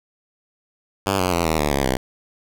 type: tone with pitch steps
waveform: 5% pulse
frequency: 98 / 91.44 / 85.31 / 79.6 / 74.27 / 69.3 / 64.66 Hz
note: G2 / F#2 / F2 / D#2 / D2 / C#2 / C2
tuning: 0 / -20 / -40 / +40 / +20 / 0 / -20 cents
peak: -7 dBFS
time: 1.06-1.97 s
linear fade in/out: 5 ms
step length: 130 ms
effects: none